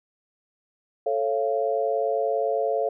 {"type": "chord", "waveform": "sine", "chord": "A augmented", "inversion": "none", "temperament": "just", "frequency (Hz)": [440, 550, 687.5], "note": ["A4", "C#5", "E#5"], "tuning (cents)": [0, -14, -27], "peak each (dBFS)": -26, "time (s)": [1.06, 2.89], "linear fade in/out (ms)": 5, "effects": []}